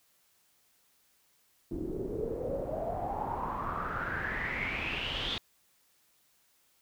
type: noise with low-pass filter sweep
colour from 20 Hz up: pink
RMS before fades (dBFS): -35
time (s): 1.71-5.38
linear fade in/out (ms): 2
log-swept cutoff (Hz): 310 to 3600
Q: 8
effects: white hiss -69 dBFS RMS until 6.81 s